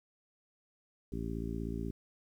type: harmonic tone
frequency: 56.3 Hz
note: A1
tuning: 40 cents sharp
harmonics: 1 / 2 / 3 / 4 / 5 / 6 / 7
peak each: -40 / -43 / -42 / -42 / -43 / -47 / -45 dBFS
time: 1.12-1.91 s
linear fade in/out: 5 ms
effects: 11-bit